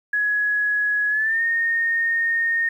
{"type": "tone with pitch glide", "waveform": "sine", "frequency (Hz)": [1679, 1841.6], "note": ["G#6", "A#6"], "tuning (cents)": [18, -22], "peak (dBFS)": -18, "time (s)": [0.13, 2.69], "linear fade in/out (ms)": 5, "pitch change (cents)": 160, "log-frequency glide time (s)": [1.09, 1.42], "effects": ["9-bit"]}